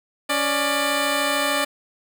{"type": "tone pair together", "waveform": "10% pulse", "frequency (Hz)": [280.5, 594.4], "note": ["C#4", "D5"], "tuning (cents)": [21, 21], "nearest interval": "octave + minor second", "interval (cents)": 1300, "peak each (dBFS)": [-16, -13], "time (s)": [0.29, 1.65], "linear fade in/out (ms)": 10, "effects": []}